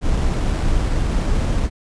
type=noise with sample-and-hold; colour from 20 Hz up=brown; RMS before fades=-18 dBFS; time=0.01-1.7 s; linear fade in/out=50 ms; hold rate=6300 Hz; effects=resampled to 22050 Hz